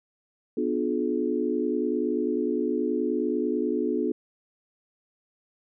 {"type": "chord", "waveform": "sine", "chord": "B diminished seventh", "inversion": "none", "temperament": "just", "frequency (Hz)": [246.9, 296.3, 355.6, 426.7], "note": ["B3", "D4", "F4", "Ab4"], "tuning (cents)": [0, 15, 31, 47], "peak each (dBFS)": -29, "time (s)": [0.57, 4.12], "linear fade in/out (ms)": 5, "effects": []}